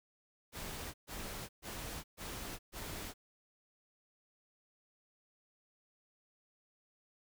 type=noise bursts; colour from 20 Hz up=pink; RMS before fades=-44 dBFS; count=5; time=0.52-3.14 s; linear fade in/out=50 ms; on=420 ms; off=130 ms; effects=none